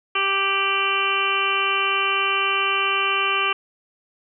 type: harmonic tone with a mistuned harmonic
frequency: 392 Hz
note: G4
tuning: in tune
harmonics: 1 / 2 / 3 / 4 / 5 / 6 / 7 / 8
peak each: -30 / -34 / -23 / -30 / -35 / -25 / -25 / -27 dBFS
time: 0.15-3.53 s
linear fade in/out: 5 ms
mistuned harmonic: 8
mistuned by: -49 cents
effects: none